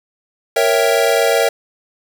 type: chord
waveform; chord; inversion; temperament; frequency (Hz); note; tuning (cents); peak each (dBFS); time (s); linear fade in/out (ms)
square; A# diminished seventh; none; equal; 466.2 / 554.4 / 659.3 / 784; A#4 / C#5 / E5 / G5; 0 / 0 / 0 / 0; -17 / -18 / -18 / -22; 0.56-1.49; 5
effects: 7-bit